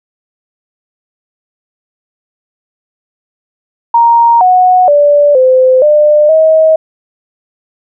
sine tone with pitch steps, 934 / 734 / 582 / 515 / 599 / 635 Hz, A#5 / F#5 / D5 / C5 / D5 / D#5, +3 / -14 / -16 / -28 / +34 / +35 cents, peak -3 dBFS, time 3.94-6.76 s, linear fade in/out 5 ms, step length 470 ms, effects none

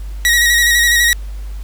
sawtooth tone with vibrato, 1901 Hz, A#6, 33 cents sharp, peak -6 dBFS, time 0.25-1.13 s, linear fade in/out 0 ms, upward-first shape square, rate 12 Hz, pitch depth 30 cents each way, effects added 50 Hz sine -23 dBFS peak until 1.63 s + pink hiss -45 dBFS RMS until 1.63 s

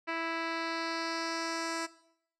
10% pulse tone with low-pass filter sweep, 329.6 Hz, E4, in tune, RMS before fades -35 dBFS, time 0.07-1.87 s, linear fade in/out 20 ms, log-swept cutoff 2900 to 7300 Hz, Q 2.2, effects noise-tail reverb RT60 0.7 s tail -18 dB re dry

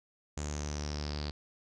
sawtooth tone with low-pass filter sweep, 74 Hz, D2, 14 cents sharp, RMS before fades -37 dBFS, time 0.37-1.31 s, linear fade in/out 5 ms, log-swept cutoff 7100 to 4500 Hz, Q 8.2, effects none

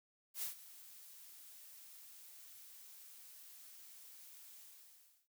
blue noise with ADSR envelope, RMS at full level -40 dBFS, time 0.34-5.28 s, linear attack 85 ms, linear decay 120 ms, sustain -17 dB, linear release 700 ms, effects none

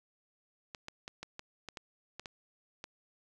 clicks, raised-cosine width 0.2 ms, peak -25 dBFS, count 10, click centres 0.748 / 0.884 / 1.079 / 1.23 / 1.394 / 1.687 / 1.772 / 2.196 / 2.258 / 2.841 s, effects none

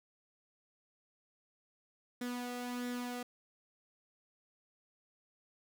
sawtooth tone with flanger, 245.4 Hz, B3, 11 cents flat, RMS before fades -40 dBFS, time 2.21-3.23 s, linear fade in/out 5 ms, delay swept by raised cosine 0.54 to 1.54 ms, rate 1.5 Hz, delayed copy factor +0.5, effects none

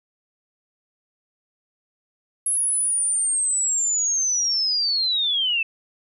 sine linear sweep, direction down, 10810 to 2608 Hz, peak -19 dBFS, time 2.46-5.63 s, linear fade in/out 5 ms, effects none

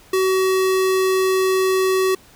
square tone, 377.5 Hz, F#4, 35 cents sharp, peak -16 dBFS, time 0.13-2.15 s, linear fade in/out 5 ms, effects pink hiss -49 dBFS RMS until 2.35 s

